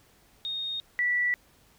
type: tone pair in turn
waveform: sine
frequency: 3706 / 1957.6 Hz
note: A#7 / B6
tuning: -11 / -16 cents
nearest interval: major seventh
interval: 1105 cents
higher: first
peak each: -30 / -23 dBFS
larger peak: second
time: 0.45-0.8 / 0.99-1.34 s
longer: neither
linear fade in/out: 0 ms
effects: pink hiss -61 dBFS RMS until 1.78 s